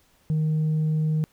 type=tone; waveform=sine; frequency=155.56 Hz; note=D#3; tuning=in tune; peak=-18 dBFS; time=0.3-1.24 s; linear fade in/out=0 ms; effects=tanh soft clip ceiling -19 dBFS + pink hiss -62 dBFS RMS until 1.32 s